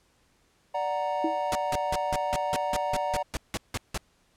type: chord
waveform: triangle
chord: D augmented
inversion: none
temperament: equal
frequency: 587.3 / 740 / 932.3 Hz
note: D5 / F#5 / A#5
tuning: 0 / 0 / 0 cents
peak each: -29 dBFS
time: 0.74-3.23 s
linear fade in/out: 10 ms
type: tone with exponential decay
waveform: sine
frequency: 320.3 Hz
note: E4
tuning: 50 cents flat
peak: -21 dBFS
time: 1.24-1.4 s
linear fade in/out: 5 ms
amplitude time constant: 34 ms
type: noise bursts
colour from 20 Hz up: pink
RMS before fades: -30 dBFS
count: 13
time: 1.52-3.976 s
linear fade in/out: 0 ms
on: 32 ms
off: 170 ms
effects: pink hiss -66 dBFS RMS until 4.36 s + low-pass 10000 Hz 12 dB/octave